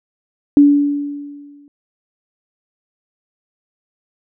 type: tone with exponential decay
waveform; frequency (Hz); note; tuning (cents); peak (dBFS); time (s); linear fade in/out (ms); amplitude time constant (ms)
sine; 287.5; D4; -37; -3; 0.57-1.68; 1; 240
effects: none